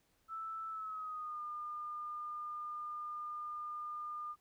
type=tone with pitch glide; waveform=sine; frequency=1318.5 to 1209.1 Hz; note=E6 to D#6; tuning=0 to -50 cents; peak=-40 dBFS; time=0.28-4.36 s; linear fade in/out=50 ms; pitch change=-150 cents; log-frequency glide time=0.69-1.41 s; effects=pink hiss -75 dBFS RMS until 4.4 s